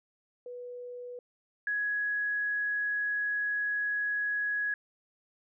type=tone pair in turn; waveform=sine; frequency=490.8 / 1672 Hz; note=B4 / G#6; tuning=-11 / +11 cents; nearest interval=octave + major sixth; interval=2122 cents; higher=second; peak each=-39 / -28 dBFS; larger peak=second; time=0.46-1.19 / 1.67-4.74 s; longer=second; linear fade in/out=2 ms; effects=none